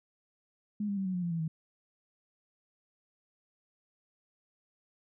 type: tone with pitch steps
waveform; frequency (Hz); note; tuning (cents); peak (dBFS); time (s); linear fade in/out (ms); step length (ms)
sine; 208.4 / 200.6 / 193.1 / 185.88 / 178.93 / 172.23 / 165.79 / 159.59; G#3 / G3 / G3 / F#3 / F3 / F3 / E3 / D#3; +6 / +40 / -26 / +8 / +42 / -24 / +10 / +44; -30; 0.8-1.48; 5; 85
effects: none